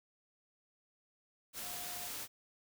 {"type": "tone in noise", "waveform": "sine", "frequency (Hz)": 712, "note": "F5", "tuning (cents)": 33, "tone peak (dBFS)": -51, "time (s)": [1.61, 2.11], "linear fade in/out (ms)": 50, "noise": "white", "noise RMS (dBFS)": -43, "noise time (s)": [1.53, 2.28], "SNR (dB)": -11, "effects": []}